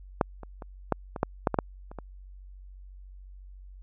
clicks, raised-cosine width 1 ms, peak -7 / -27 / -26 / -9 / -20 / -9 / -8 / -12 / -8 / -29 / -23 dBFS, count 11, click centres 0.212 / 0.433 / 0.622 / 0.923 / 1.162 / 1.231 / 1.472 / 1.543 / 1.588 / 1.915 / 1.987 s, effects added 47 Hz sine -44 dBFS peak until 3.82 s

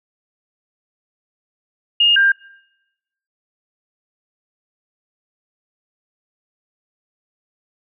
sine tone pair in turn, 2840 / 1593.9 Hz, F7 / G6, +28 / +28 cents, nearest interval minor seventh, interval 1000 cents, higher first, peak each -10 dBFS, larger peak neither, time 2-2.16 / 2.16-2.32 s, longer neither, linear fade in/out 5 ms, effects noise-tail reverb RT60 1.0 s tail -26 dB re dry

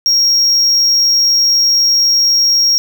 triangle tone, 5588 Hz, F8, in tune, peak -7 dBFS, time 0.06-2.78 s, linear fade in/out 0 ms, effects none

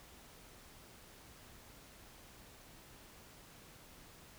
silence, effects pink hiss -58 dBFS RMS until 4.38 s

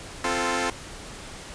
10% pulse chord, F major, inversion second, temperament equal with one note detuned, 261.6 / 347.4 / 440 Hz, C4 / F4 / A4, 0 / -9 / 0 cents, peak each -20 dBFS, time 0.24-0.7 s, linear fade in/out 2 ms, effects pink hiss -40 dBFS RMS until 1.54 s + resampled to 22050 Hz

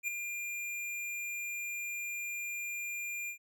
square tone with ADSR envelope, 2400 Hz, D7, 37 cents sharp, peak -30 dBFS, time 0.03-3.38 s, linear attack 50 ms, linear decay 3 ms, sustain -7 dB, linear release 94 ms, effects none

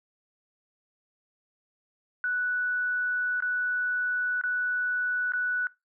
sine tone with dropouts, 1480 Hz, F#6, in tune, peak -25 dBFS, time 2.24-5.67 s, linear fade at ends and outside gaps 1 ms, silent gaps 3.404-3.423 / 4.413-4.437 / 5.321-5.335 s, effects noise-tail reverb RT60 0.2 s tail -20 dB re dry

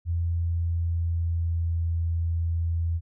sine tone with pitch glide, 84.8 to 83.58 Hz, E2 to E2, +50 to +24 cents, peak -23 dBFS, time 0.05-3.01 s, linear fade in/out 50 ms, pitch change -26 cents, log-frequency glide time 0.19-1.85 s, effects none

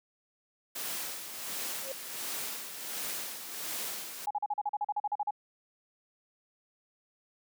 white noise with tremolo, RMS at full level -36 dBFS, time 0.75-4.26 s, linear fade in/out 10 ms, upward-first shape sine, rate 1.4 Hz, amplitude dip 55%
sine tone with exponential growth, 536 Hz, C5, 42 cents sharp, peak -33 dBFS, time 1.74-1.92 s, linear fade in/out 5 ms, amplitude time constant 38 ms
sine tone bursts, 830.6 Hz, G#5, in tune, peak -28 dBFS, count 14, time 4.27-5.308 s, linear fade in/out 5 ms, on 37 ms, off 40 ms
effects high-pass 200 Hz 12 dB/octave

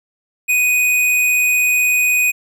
square tone, 2489 Hz, D#7, in tune, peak -13 dBFS, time 0.48-2.32 s, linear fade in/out 20 ms, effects none

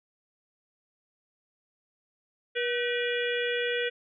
harmonic tone with a mistuned harmonic, 481.6 Hz, B4, 44 cents flat, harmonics 1 / 3 / 4 / 5 / 6 / 7, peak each -29 / -34 / -35 / -36 / -37 / -37 dBFS, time 2.55-3.9 s, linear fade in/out 20 ms, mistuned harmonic 3, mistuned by +84 cents, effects none

